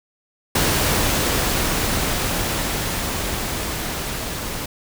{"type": "noise with level ramp", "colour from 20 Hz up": "pink", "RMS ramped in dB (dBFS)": [-18, -28], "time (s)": [0.55, 4.66], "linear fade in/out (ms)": 5, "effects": []}